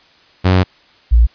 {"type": "tone pair in turn", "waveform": ["sawtooth", "sine"], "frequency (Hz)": [92.5, 57.72], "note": ["F#2", "A#1"], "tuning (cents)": [0, -16], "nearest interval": "minor sixth", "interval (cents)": 816, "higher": "first", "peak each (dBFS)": -5, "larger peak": "neither", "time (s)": [[0.44, 0.64], [1.11, 1.27]], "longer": "first", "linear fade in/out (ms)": 20, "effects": ["white hiss -49 dBFS RMS until 1.34 s", "resampled to 11025 Hz"]}